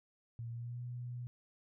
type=tone with pitch glide; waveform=sine; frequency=116.54 to 122.26 Hz; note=A#2 to B2; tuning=0 to -17 cents; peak=-40 dBFS; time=0.39-1.27 s; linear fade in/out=0 ms; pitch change=+83 cents; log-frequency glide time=0.5-0.81 s; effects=none